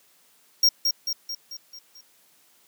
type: tone with echo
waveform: square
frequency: 5580 Hz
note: F8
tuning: 2 cents flat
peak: -15 dBFS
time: 0.63-0.69 s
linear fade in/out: 5 ms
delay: 220 ms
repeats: 6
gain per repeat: -5 dB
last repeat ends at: 2.01 s
effects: white hiss -60 dBFS RMS until 2.67 s + high-pass 150 Hz 12 dB/octave